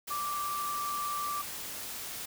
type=tone in noise; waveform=sine; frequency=1171 Hz; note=D6; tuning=5 cents flat; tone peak=-32 dBFS; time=0.1-1.42 s; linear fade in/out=10 ms; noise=white; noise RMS=-40 dBFS; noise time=0.07-2.26 s; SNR=+5 dB; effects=none